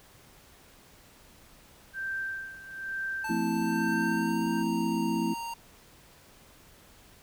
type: tone with tremolo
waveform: sine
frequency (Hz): 1568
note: G6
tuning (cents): 0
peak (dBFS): -30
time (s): 1.93-4.64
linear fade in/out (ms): 50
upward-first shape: sine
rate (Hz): 1.1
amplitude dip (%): 80
type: tone with pitch glide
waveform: square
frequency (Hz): 880 to 927.5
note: A5 to A#5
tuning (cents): 0 to -9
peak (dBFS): -35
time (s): 3.24-5.54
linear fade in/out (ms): 5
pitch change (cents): +91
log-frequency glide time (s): 3.47-4.49
type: chord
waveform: sine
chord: F major seventh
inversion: none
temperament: equal with one note detuned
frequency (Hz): 174.61 / 225.4 / 261.6 / 329.6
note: F3 / A3 / C4 / E4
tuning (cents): 0 / +42 / 0 / 0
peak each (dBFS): -34 / -30 / -34 / -31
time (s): 3.29-5.34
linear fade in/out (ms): 10
effects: pink hiss -56 dBFS RMS until 7.22 s